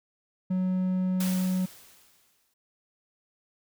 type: tone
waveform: triangle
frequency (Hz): 185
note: F#3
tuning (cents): 0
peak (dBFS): -22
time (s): 0.5-1.66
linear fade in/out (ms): 10
type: noise with exponential decay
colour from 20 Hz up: white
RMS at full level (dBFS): -34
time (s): 1.2-2.54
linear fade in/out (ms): 5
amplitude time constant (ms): 290
effects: none